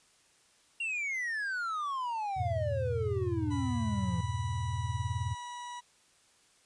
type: exponential sweep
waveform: triangle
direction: down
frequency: 2794 to 164.1 Hz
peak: -30 dBFS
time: 0.8-4.21 s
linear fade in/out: 5 ms
type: chord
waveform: sine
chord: F diminished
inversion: none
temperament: equal with one note detuned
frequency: 85.31 / 103.83 / 123.47 Hz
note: F2 / Ab2 / Cb3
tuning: -40 / 0 / 0 cents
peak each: -36 / -35 / -36 dBFS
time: 2.36-5.35 s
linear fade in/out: 20 ms
type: tone with pitch glide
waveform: 40% pulse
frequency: 987.8 to 972.5 Hz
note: B5 to B5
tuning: 0 to -27 cents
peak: -39 dBFS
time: 3.5-5.81 s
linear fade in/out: 20 ms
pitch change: -27 cents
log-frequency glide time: 3.77-5.43 s
effects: white hiss -65 dBFS RMS until 6.65 s + resampled to 22050 Hz